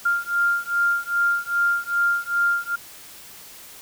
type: beating tone pair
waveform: sine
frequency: 1396.9 / 1399.4 Hz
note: F6 / F6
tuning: 0 / +3 cents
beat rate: 2.5 Hz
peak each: -22 / -22 dBFS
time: 0.05-2.76 s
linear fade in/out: 10 ms
effects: white hiss -43 dBFS RMS until 3.81 s